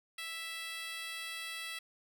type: tone with high-pass filter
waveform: 10% pulse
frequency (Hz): 659.3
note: E5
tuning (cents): 0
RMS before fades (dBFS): -42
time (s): 0.18-1.79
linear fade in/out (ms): 5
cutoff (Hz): 2000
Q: 1.1
effects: none